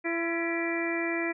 harmonic tone with a mistuned harmonic, 336.1 Hz, E4, 34 cents sharp, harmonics 1 / 2 / 3 / 4 / 5 / 6 / 7, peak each -30 / -36 / -42 / -42 / -39 / -34 / -35 dBFS, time 0.04-1.33 s, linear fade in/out 20 ms, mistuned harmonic 6, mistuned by -43 cents, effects none

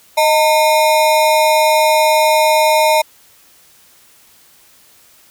square ring-modulated tone, 765 Hz, G5, 42 cents flat, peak -7 dBFS, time 0.17-3.02 s, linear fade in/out 10 ms, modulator 144 Hz, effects white hiss -48 dBFS RMS until 5.3 s

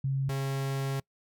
sine / 45% pulse tone pair in turn, 135.5 / 136.18 Hz, C#3 / C#3, -39 / -30 cents, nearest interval unison, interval 9 cents, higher second, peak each -26 / -29 dBFS, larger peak first, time 0.04-0.29 / 0.29-1 s, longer second, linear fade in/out 5 ms, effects noise-tail reverb RT60 0.1 s tail -25 dB re dry

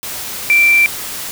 sine tone in noise, 2349 Hz, D7, in tune, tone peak -7 dBFS, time 0.5-0.86 s, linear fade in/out 0 ms, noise white, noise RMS -25 dBFS, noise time 0.03-1.31 s, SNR +15 dB, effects none

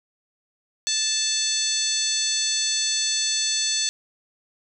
harmonic tone, 880 Hz, A5, in tune, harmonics 2 / 3 / 4 / 5 / 6 / 7 / 8 / 9, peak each -36 / -35 / -28 / -26 / -37 / -26 / -35 / -30 dBFS, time 0.87-3.89 s, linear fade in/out 0 ms, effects none

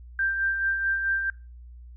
sine tone with tremolo, 1577 Hz, G6, 10 cents sharp, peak -21 dBFS, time 0.19-1.3 s, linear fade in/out 2 ms, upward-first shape sine, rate 4.6 Hz, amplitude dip 45%, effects noise-tail reverb RT60 0.3 s tail -23 dB re dry + added 60 Hz sine -42 dBFS peak until 1.96 s

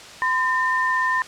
sine tone pair together, 1021.4 / 1809 Hz, C6 / A6, -42 / +48 cents, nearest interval minor seventh, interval 990 cents, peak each -21 dBFS, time 0.22-1.22 s, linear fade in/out 0 ms, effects white hiss -40 dBFS RMS until 1.27 s + low-pass 6000 Hz 12 dB/octave

